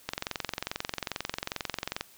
click train, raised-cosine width 0.2 ms, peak -13 dBFS, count 44, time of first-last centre 0.09-2.01 s, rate 22.4 Hz, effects white hiss -56 dBFS RMS until 2.17 s

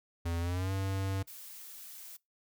square tone with pitch glide, 84.6 to 96.62 Hz, E2 to G2, +45 to -25 cents, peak -32 dBFS, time 0.25-1.23 s, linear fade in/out 10 ms, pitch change +230 cents, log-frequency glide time 0.4-0.72 s
blue noise, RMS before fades -48 dBFS, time 1.27-2.17 s, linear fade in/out 10 ms
effects noise-tail reverb RT60 0.2 s tail -23 dB re dry

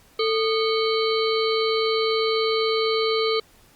harmonic tone with a mistuned harmonic, 444 Hz, A4, 16 cents sharp, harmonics 1 / 3 / 5 / 7 / 9 / 10, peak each -21 / -28 / -31 / -32 / -30 / -32 dBFS, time 0.19-3.4 s, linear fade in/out 5 ms, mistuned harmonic 3, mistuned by -140 cents, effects pink hiss -55 dBFS RMS until 3.75 s + Opus 48 kbps

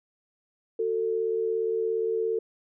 sine tone pair together, 370 / 447.2 Hz, F#4 / A4, 0 / +28 cents, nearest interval minor third, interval 328 cents, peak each -31 / -25 dBFS, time 0.79-2.39 s, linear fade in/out 5 ms, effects none

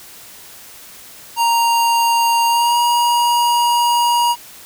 square tone with pitch glide, 932.3 to 953 Hz, A#5 to A#5, 0 to +38 cents, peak -13 dBFS, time 1.36-4.36 s, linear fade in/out 50 ms, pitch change +38 cents, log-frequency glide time 2.47-2.78 s, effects white hiss -39 dBFS RMS until 4.65 s

